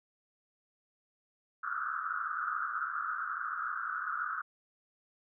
pink band-pass noise, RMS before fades -36 dBFS, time 1.63-4.42 s, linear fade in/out 10 ms, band 1200 to 1500 Hz, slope 96 dB/octave, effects none

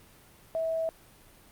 sine tone, 650 Hz, E5, 24 cents flat, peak -27 dBFS, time 0.55-0.89 s, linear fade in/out 0 ms, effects pink hiss -56 dBFS RMS until 1.51 s + Opus 32 kbps

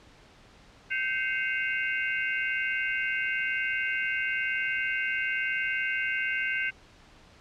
sine tone cluster, 1554 / 2094 / 2215 / 2543 / 2764 Hz, G6 / C7 / C#7 / D#7 / F7, -16 / +1 / -2 / +37 / -19 cents, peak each -30 / -32 / -36 / -37 / -35 dBFS, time 0.9-6.71 s, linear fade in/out 20 ms, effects pink hiss -55 dBFS RMS until 7.4 s + low-pass 5000 Hz 12 dB/octave

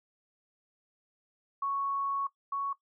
sine tone pair in turn, 1108.7 / 1112.7 Hz, C#6 / C#6, 0 / +6 cents, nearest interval unison, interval 6 cents, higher second, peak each -29 / -30 dBFS, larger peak first, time 1.62-2.27 / 2.52-2.73 s, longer first, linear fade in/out 5 ms, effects noise-tail reverb RT60 0.1 s tail -17 dB re dry

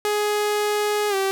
sawtooth tone with pitch glide, 417.7 to 387.5 Hz, G#4 to G4, +10 to -20 cents, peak -16 dBFS, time 0.05-1.31 s, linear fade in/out 0 ms, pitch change -130 cents, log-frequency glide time 1.09-1.15 s, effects none

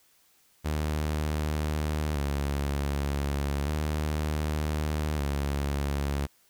sawtooth tone with vibrato, 73.42 Hz, D2, in tune, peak -23 dBFS, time 0.64-6.27 s, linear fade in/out 20 ms, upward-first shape square, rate 0.33 Hz, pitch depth 63 cents each way, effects white hiss -64 dBFS RMS until 6.49 s

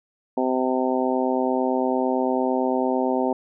harmonic tone, 128.9 Hz, C3, 26 cents flat, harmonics 2 / 3 / 4 / 5 / 6 / 7, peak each -24 / -26 / -27 / -28 / -29 / -29 dBFS, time 0.37-3.33 s, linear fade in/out 5 ms, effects none

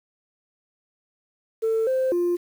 sine tone with pitch steps, 446.7 / 521 / 350 Hz, A4 / C5 / F4, +26 / -7 / +4 cents, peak -18 dBFS, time 1.62-2.37 s, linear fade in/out 20 ms, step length 250 ms, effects tanh soft clip ceiling -17 dBFS + 8-bit

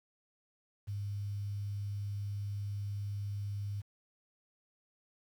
sine tone with quantisation, 101.4 Hz, G#2, 41 cents flat, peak -35 dBFS, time 0.87-3.82 s, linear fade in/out 20 ms, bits 10, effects none

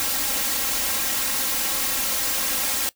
white noise with comb filter, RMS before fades -24 dBFS, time 0-2.89 s, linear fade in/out 0 ms, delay 3.7 ms, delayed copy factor +0.95, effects noise-tail reverb RT60 0.1 s tail -19 dB re dry

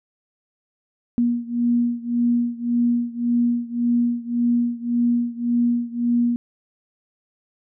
sine beating tone pair, 238.1 / 239.9 Hz, A#3 / A#3, +37 / +50 cents, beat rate 1.8 Hz, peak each -20 / -22 dBFS, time 1.18-6.36 s, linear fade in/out 0 ms, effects none

